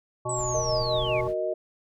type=harmonic tone; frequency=123.47 Hz; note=B2; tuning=in tune; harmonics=1 / 3 / 5 / 7 / 9; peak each=-33 / -34 / -32 / -35 / -34 dBFS; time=0.25-1.28 s; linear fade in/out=10 ms
type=linear sweep; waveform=sine; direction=down; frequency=8050 to 2100 Hz; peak=-30 dBFS; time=0.29-1.21 s; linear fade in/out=5 ms
type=noise; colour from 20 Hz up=brown; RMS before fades=-38 dBFS; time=0.34-1.35 s; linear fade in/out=50 ms
type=chord; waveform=sine; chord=D# minor; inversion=first; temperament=equal; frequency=370 / 466.2 / 622.3 Hz; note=F#4 / A#4 / D#5; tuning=0 / 0 / 0 cents; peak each=-31 / -33 / -27 dBFS; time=0.54-1.54 s; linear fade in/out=10 ms
effects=none